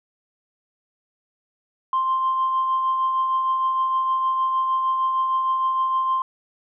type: tone with tremolo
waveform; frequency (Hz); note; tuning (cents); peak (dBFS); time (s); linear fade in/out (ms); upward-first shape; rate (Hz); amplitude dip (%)
sine; 1050; C6; +6; -16; 1.93-6.22; 2; triangle; 6.5; 40
effects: tanh soft clip ceiling -14 dBFS